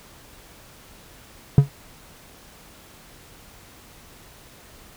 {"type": "tone with exponential decay", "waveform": "triangle", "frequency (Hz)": 139.9, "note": "C#3", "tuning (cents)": 16, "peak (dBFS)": -3, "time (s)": [1.58, 1.69], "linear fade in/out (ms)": 2, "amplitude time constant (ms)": 23, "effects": ["pink hiss -48 dBFS RMS until 4.96 s"]}